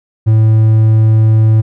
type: tone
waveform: triangle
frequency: 110 Hz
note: A2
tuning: in tune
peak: -3 dBFS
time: 0.26-1.62 s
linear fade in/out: 20 ms
effects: none